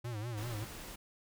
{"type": "tone with vibrato", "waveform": "square", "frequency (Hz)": 112.6, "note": "A2", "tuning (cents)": 40, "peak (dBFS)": -38, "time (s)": [0.04, 0.65], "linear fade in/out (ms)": 10, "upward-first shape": "sine", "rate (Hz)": 5.1, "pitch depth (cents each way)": 150}
{"type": "noise", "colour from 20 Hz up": "pink", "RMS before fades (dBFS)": -47, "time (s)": [0.37, 0.96], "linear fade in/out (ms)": 10}
{"effects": []}